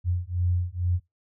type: beating tone pair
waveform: sine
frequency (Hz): 87.8 / 90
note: F2 / F#2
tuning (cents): +10 / -47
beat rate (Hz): 2.2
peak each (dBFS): -26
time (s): 0.04-1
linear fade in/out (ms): 50
effects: noise-tail reverb RT60 0.2 s tail -21 dB re dry